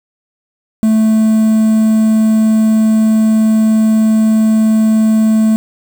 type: tone with quantisation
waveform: triangle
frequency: 219.2 Hz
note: A3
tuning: 6 cents flat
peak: -5 dBFS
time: 0.83-5.56 s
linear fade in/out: 0 ms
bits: 5
effects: none